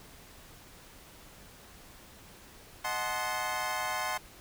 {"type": "chord", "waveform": "25% pulse", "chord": "D# diminished seventh", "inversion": "none", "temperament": "equal with one note detuned", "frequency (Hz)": [622.3, 740, 862.9, 1046.5], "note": ["D#5", "F#5", "A5", "C6"], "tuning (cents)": [0, 0, -34, 0], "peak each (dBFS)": [-37, -33, -34, -31], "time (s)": [2.84, 4.18], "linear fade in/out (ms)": 10, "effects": ["pink hiss -53 dBFS RMS until 4.4 s"]}